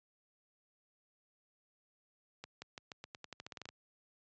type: accelerating click train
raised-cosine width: 0.2 ms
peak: -28 dBFS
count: 15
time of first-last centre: 2.44-3.689 s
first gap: 180 ms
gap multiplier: 0.88
effects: high-pass 80 Hz 12 dB/octave + resampled to 16000 Hz